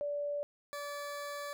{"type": "tone pair in turn", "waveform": ["sine", "20% pulse"], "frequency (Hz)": [580, 577.2], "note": ["D5", "D5"], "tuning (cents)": [-22, -30], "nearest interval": "unison", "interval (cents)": 8, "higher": "first", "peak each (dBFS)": [-33, -34], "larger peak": "first", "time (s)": [[0.01, 0.43], [0.73, 1.53]], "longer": "second", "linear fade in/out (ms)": 0, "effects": []}